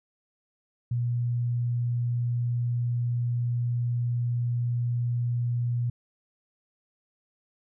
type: tone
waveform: sine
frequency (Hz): 120.4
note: B2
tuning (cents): -44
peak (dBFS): -24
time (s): 0.91-5.9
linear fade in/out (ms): 5
effects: none